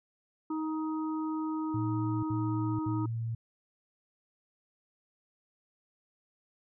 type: harmonic tone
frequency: 313.9 Hz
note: D#4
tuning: 15 cents sharp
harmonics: 1 / 3 / 4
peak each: -31 / -41 / -43 dBFS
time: 0.5-3.06 s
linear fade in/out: 5 ms
type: tone bursts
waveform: sine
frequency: 114.5 Hz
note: A#2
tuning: 31 cents flat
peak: -31 dBFS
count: 3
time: 1.74-3.35 s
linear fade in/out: 5 ms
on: 490 ms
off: 70 ms
effects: none